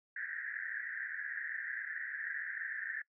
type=band-pass noise; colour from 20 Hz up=pink; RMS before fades=-41 dBFS; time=0.16-3.02 s; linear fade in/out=5 ms; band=1600 to 1900 Hz; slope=96 dB/octave; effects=noise-tail reverb RT60 0.1 s tail -22 dB re dry